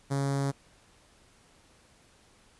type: tone with notch filter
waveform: sawtooth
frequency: 138.59 Hz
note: C#3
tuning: in tune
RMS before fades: -29 dBFS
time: 0.1-0.52 s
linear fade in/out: 20 ms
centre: 2700 Hz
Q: 0.88
effects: pink hiss -61 dBFS RMS until 2.59 s + resampled to 24000 Hz